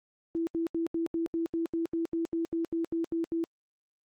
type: tone bursts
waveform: sine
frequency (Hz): 331.4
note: E4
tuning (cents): +9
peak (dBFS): -27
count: 16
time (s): 0.35-3.44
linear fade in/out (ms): 0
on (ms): 120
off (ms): 78
effects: Opus 32 kbps